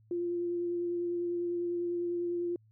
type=tone with vibrato; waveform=sine; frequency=347.8 Hz; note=F4; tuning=7 cents flat; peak=-30 dBFS; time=0.11-2.56 s; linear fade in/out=2 ms; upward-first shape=triangle; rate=10 Hz; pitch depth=16 cents each way; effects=added 109 Hz sine -60 dBFS peak until 2.71 s